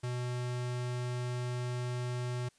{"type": "tone", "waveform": "square", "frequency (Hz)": 123.47, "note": "B2", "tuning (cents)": 0, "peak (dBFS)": -34, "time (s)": [0.03, 2.49], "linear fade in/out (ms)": 10, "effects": ["white hiss -68 dBFS RMS until 2.58 s", "resampled to 22050 Hz"]}